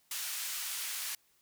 white band-pass noise, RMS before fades -38 dBFS, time 0.11-1.15 s, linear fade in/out 2 ms, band 1400 to 14000 Hz, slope 12 dB/octave, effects white hiss -70 dBFS RMS until 1.41 s

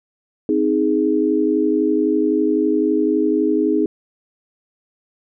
sine chord, Ab major, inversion first, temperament just, 259.6 / 311.5 / 415.3 Hz, C4 / Eb4 / Ab4, -13 / +2 / 0 cents, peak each -21 / -17 / -19 dBFS, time 0.49-3.86 s, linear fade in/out 2 ms, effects none

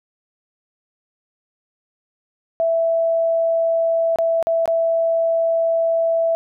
sine tone with dropouts, 661 Hz, E5, 5 cents sharp, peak -15 dBFS, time 2.6-6.35 s, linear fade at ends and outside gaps 0 ms, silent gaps 4.159-4.186 / 4.427-4.47 / 4.657-4.677 s, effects none

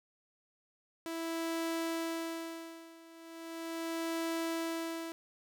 sawtooth tone with tremolo, 329.6 Hz, E4, in tune, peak -29 dBFS, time 1.06-5.12 s, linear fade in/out 0 ms, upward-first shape sine, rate 0.38 Hz, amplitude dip 90%, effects none

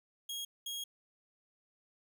sawtooth tone pair in turn, 3279 / 3279 Hz, G#7 / G#7, -23 / -23 cents, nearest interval unison, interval 0 cents, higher neither, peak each -35 / -35 dBFS, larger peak neither, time 0.29-0.45 / 0.66-0.84 s, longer second, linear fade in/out 5 ms, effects none

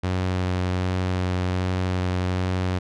sawtooth tone with vibrato, 91.6 Hz, F#2, 17 cents flat, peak -18 dBFS, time 0.03-2.79 s, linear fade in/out 10 ms, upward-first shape sine, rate 1.3 Hz, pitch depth 11 cents each way, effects low-pass 5000 Hz 12 dB/octave

